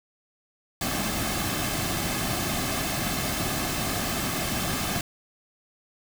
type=noise with comb filter; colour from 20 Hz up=pink; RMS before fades=-28 dBFS; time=0.81-5.01 s; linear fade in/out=2 ms; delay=2.1 ms; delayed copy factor=-0.55; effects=none